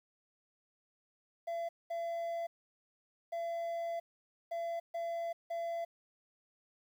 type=tone bursts at uneven times; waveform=triangle; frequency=676 Hz; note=E5; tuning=43 cents sharp; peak=-33 dBFS; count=6; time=1.47-1.69 / 1.9-2.47 / 3.32-4 / 4.51-4.8 / 4.94-5.33 / 5.5-5.85 s; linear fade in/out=10 ms; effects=11-bit